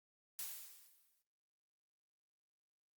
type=noise with exponential decay; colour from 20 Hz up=blue; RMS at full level=-42 dBFS; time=0.39-1.22 s; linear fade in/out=0 ms; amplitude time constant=180 ms; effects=noise-tail reverb RT60 0.6 s tail -17 dB re dry + Opus 48 kbps